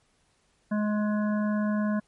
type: harmonic tone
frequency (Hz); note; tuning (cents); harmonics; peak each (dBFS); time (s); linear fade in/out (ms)
210.3; G#3; +22; 1 / 3 / 5 / 7 / 8; -24 / -34 / -38 / -41 / -42; 0.71-2; 10
effects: pink hiss -68 dBFS RMS until 2.07 s + MP3 48 kbps